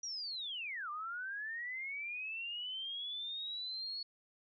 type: linear two-way sweep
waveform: sine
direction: down then up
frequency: 5820 to 1172 to 4393 Hz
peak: -39 dBFS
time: 0.03-4.03 s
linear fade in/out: 5 ms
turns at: 0.9 s
effects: none